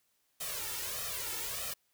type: noise with flanger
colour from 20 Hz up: white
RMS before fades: -38 dBFS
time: 0.4-1.74 s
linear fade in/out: 10 ms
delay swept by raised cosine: 1.6 to 2.27 ms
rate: 1.6 Hz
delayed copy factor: +0.95
effects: white hiss -75 dBFS RMS until 1.93 s